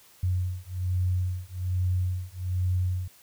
sine beating tone pair, 90.5 / 91.7 Hz, F#2 / F#2, -38 / -15 cents, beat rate 1.2 Hz, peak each -28 dBFS, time 0.23-3.08 s, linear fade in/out 5 ms, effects white hiss -56 dBFS RMS until 3.22 s

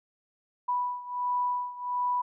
sine beating tone pair, 985 / 986.4 Hz, B5 / B5, -5 / -2 cents, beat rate 1.4 Hz, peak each -29 / -32 dBFS, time 0.68-2.22 s, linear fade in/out 10 ms, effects none

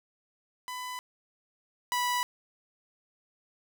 sawtooth tone pair in turn, 1000 / 983.4 Hz, B5 / B5, +21 / -8 cents, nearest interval unison, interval 29 cents, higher first, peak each -32 / -23 dBFS, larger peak second, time 0.68-0.99 / 1.92-2.23 s, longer neither, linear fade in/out 0 ms, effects none

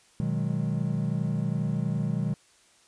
triangle chord, G# minor seventh, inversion first, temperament equal with one note detuned, 123.04 / 155.56 / 185 / 207.7 Hz, B2 / D#3 / F#3 / G#3, -6 / 0 / 0 / 0 cents, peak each -29 / -27 / -30 / -31 dBFS, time 0.2-2.34 s, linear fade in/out 0 ms, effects white hiss -60 dBFS RMS until 2.87 s + resampled to 22050 Hz

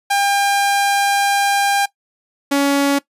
sawtooth tone pair in turn, 801 / 280.8 Hz, G5 / C#4, +37 / +22 cents, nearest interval octave + tritone, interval 1815 cents, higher first, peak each -10 / -9 dBFS, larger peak second, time 0.1-1.86 / 2.51-2.99 s, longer first, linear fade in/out 10 ms, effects noise-tail reverb RT60 0.1 s tail -19 dB re dry + resampled to 32000 Hz

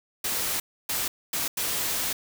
white noise bursts at uneven times, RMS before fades -28 dBFS, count 4, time 0.24-0.6 / 0.89-1.08 / 1.33-1.48 / 1.57-2.13 s, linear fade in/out 5 ms, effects none

